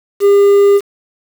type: tone with quantisation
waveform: triangle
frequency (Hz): 402.3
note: G4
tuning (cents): +45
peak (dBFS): -3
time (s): 0.2-0.81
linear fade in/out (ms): 50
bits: 5
effects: none